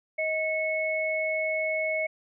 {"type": "tone pair together", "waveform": "sine", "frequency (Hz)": [630.5, 2198], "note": ["D#5", "C#7"], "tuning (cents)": [23, -15], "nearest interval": "octave + minor seventh", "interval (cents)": 2162, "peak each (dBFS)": -28, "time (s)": [0.18, 2.07], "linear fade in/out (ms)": 10, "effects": []}